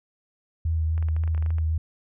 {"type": "tone with vibrato", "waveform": "sine", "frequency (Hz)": 80.3, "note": "E2", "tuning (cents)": -45, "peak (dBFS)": -21, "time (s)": [0.65, 1.78], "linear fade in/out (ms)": 5, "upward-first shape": "triangle", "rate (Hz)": 3.7, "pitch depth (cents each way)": 29}
{"type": "clicks", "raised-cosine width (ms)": 0.5, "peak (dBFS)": -28, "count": 12, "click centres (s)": [0.979, 1.026, 1.086, 1.165, 1.237, 1.277, 1.348, 1.378, 1.425, 1.462, 1.505, 1.584]}
{"effects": []}